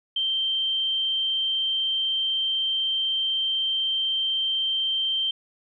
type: tone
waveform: sine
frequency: 3136 Hz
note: G7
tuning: in tune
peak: -22 dBFS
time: 0.16-5.31 s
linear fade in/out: 5 ms
effects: none